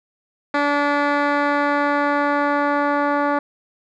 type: tone with low-pass filter sweep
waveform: 10% pulse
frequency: 288.5 Hz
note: D4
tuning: 31 cents flat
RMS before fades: -19 dBFS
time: 0.54-3.39 s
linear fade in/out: 5 ms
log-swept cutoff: 2600 to 1300 Hz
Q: 0.94
effects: none